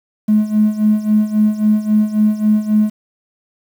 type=tone with tremolo; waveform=triangle; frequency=213.2 Hz; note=G#3; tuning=46 cents sharp; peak=-4 dBFS; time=0.28-2.9 s; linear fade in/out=10 ms; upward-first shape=sine; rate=3.7 Hz; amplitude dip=85%; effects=tanh soft clip ceiling -6 dBFS + 7-bit